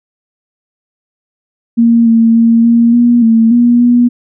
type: tone with pitch steps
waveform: sine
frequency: 232.4 / 227.8 / 230 / 233.5 / 239.3 / 226.1 / 239.7 / 241.9 Hz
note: A#3 / A#3 / A#3 / A#3 / A#3 / A3 / A#3 / B3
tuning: -5 / -40 / -23 / +3 / +46 / +47 / +48 / -36 cents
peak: -4 dBFS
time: 1.77-4.09 s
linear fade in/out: 20 ms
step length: 290 ms
effects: none